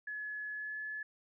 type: tone with pitch glide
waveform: sine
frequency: 1702 to 1716.8 Hz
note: G#6 to A6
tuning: +42 to -43 cents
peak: -38 dBFS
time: 0.07-1.03 s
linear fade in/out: 5 ms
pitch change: +15 cents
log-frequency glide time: 0.52-0.78 s
effects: none